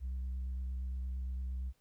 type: tone with vibrato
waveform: sine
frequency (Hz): 64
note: C2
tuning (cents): -38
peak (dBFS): -33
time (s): 0-1.73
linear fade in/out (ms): 50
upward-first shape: triangle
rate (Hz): 8.7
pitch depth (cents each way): 26
effects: tanh soft clip ceiling -34 dBFS + pink hiss -75 dBFS RMS until 1.8 s